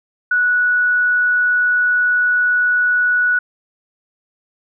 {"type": "tone", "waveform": "sine", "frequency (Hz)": 1471, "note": "F#6", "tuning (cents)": -11, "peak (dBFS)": -12, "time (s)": [0.31, 3.39], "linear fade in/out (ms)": 5, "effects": []}